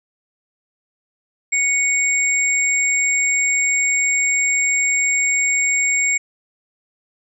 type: tone pair together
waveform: sine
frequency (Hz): 2217 / 7463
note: C#7 / A#8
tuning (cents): 0 / +1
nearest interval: octave + major sixth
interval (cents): 2101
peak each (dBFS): -17 / -19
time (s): 1.52-6.18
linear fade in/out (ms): 10
effects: none